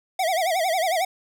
square tone with vibrato, 698.5 Hz, F5, in tune, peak -21 dBFS, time 0.19-1.05 s, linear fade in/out 5 ms, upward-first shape sine, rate 11 Hz, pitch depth 170 cents each way, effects none

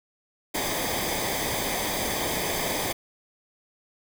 pink noise with comb filter, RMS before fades -28 dBFS, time 0.54-2.93 s, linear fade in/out 10 ms, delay 0.72 ms, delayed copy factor -0.7, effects none

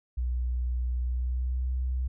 sine tone with pitch glide, 61.4 to 63.53 Hz, B1 to B1, -9 to +50 cents, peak -26 dBFS, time 0.17-2.08 s, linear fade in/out 10 ms, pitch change +59 cents, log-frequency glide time 1.02-1.71 s, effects none

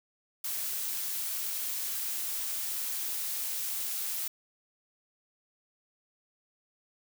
blue noise, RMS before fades -34 dBFS, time 0.44-4.28 s, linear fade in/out 5 ms, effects none

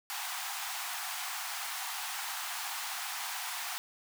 pink high-pass noise, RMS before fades -38 dBFS, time 0.1-3.78 s, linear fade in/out 0 ms, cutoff 720 Hz, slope 96 dB/octave, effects none

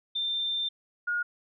sine tone pair in turn, 3583 / 1433.9 Hz, A7 / F6, +31 / +45 cents, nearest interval octave + major third, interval 1586 cents, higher first, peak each -27 / -26 dBFS, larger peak second, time 0.15-0.69 / 1.07-1.23 s, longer first, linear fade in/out 10 ms, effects none

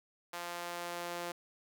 sawtooth tone with high-pass filter sweep, 173.7 Hz, F3, 9 cents flat, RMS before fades -41 dBFS, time 0.33-1.32 s, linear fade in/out 5 ms, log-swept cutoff 780 to 480 Hz, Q 1, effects none

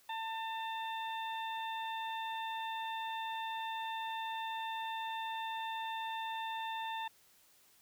harmonic tone, 896 Hz, A5, 31 cents sharp, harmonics 1 / 2 / 3 / 4, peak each -38 / -46 / -49 / -47 dBFS, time 0.09-7.08 s, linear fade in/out 5 ms, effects white hiss -66 dBFS RMS until 7.81 s

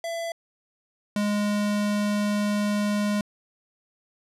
square tone pair in turn, 670 / 206.9 Hz, E5 / G#3, +28 / -6 cents, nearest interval octave + minor sixth, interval 2034 cents, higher first, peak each -29 / -23 dBFS, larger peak second, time 0.04-0.32 / 1.16-3.21 s, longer second, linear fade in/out 2 ms, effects low-pass 11000 Hz 12 dB/octave

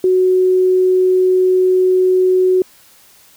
sine tone, 370 Hz, F#4, in tune, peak -9 dBFS, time 0.04-2.62 s, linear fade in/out 2 ms, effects white hiss -47 dBFS RMS until 3.36 s

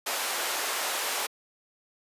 pink high-pass noise, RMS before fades -30 dBFS, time 0.06-1.27 s, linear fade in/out 10 ms, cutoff 600 Hz, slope 12 dB/octave, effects high-pass 300 Hz 12 dB/octave + resampled to 32000 Hz

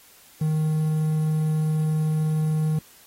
triangle tone with quantisation, 155.56 Hz, D#3, in tune, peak -18 dBFS, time 0.41-2.79 s, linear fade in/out 5 ms, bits 8, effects white hiss -52 dBFS RMS until 3.06 s + AAC 48 kbps

